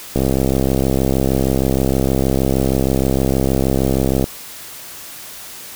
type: click train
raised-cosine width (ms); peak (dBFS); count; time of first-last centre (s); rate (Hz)
2; -3; 272; 0.16-4.241; 66.4
effects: white hiss -34 dBFS RMS until 5.75 s